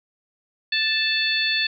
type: harmonic tone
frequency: 880 Hz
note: A5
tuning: in tune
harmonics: 2 / 3 / 4 / 5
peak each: -25 / -25 / -25 / -25 dBFS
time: 0.72-1.67 s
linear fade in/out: 5 ms
effects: none